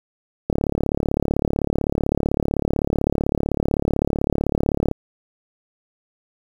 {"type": "click train", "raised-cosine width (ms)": 2, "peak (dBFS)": -6, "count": 159, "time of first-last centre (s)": [0.5, 4.913], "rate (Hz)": 35.8, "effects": ["7-bit"]}